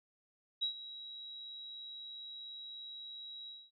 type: tone with ADSR envelope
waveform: sine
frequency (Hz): 3861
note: B7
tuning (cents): -40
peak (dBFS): -30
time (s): 0.61-3.71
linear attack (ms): 19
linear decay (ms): 100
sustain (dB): -15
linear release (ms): 230
effects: none